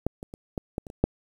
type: clicks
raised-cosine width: 2 ms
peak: -11 / -24 / -26 / -16 / -15 / -27 / -27 / -6 dBFS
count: 8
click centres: 0.066 / 0.229 / 0.339 / 0.578 / 0.781 / 0.868 / 0.901 / 1.04 s
effects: 8-bit